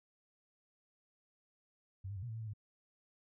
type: tone with pitch steps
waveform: sine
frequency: 95.7 / 102 / 92.5 / 121.1 / 111 / 113 / 110.3 / 104.4 Hz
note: G2 / G#2 / F#2 / B2 / A2 / A2 / A2 / G#2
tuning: -41 / -31 / 0 / -34 / +16 / +47 / +5 / +10 cents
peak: -40 dBFS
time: 2.04-2.536 s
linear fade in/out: 10 ms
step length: 62 ms
effects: none